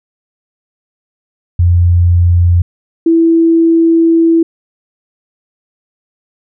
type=tone pair in turn; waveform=sine; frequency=87.31 / 330.3 Hz; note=F2 / E4; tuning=0 / +4 cents; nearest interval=octave + major seventh; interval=2304 cents; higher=second; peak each=-5 dBFS; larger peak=neither; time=1.59-2.62 / 3.06-4.43 s; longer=second; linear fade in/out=5 ms; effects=none